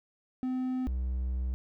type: tone pair in turn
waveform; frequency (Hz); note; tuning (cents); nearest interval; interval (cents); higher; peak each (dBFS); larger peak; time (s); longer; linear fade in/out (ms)
triangle; 256 / 63.21; C4 / B1; -38 / +41; 2 octaves; 2421; first; -27; neither; 0.43-0.87 / 0.87-1.54; second; 0
effects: none